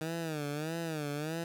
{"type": "tone with vibrato", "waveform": "15% pulse", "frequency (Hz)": 155.56, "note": "D#3", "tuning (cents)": 0, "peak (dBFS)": -28, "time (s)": [0.01, 1.44], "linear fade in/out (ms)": 2, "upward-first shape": "sine", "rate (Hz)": 1.6, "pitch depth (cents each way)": 130, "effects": []}